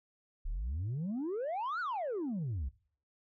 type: exponential two-way sweep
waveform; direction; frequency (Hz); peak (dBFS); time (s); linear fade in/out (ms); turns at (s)
sine; up then down; 32.7 to 1500 to 59.4; -31; 0.45-2.69; 10; 1.8
effects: noise-tail reverb RT60 0.5 s tail -22 dB re dry + tanh soft clip ceiling -32 dBFS